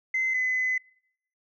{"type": "tone pair in turn", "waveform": "sine", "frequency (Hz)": [2058, 2025], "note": ["C7", "B6"], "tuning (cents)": [-29, 43], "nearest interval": "unison", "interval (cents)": 28, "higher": "first", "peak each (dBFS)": -22, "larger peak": "neither", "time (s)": [[0.14, 0.34], [0.34, 0.78]], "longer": "second", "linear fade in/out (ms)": 5, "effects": ["noise-tail reverb RT60 0.7 s tail -26 dB re dry", "tanh soft clip ceiling -19 dBFS"]}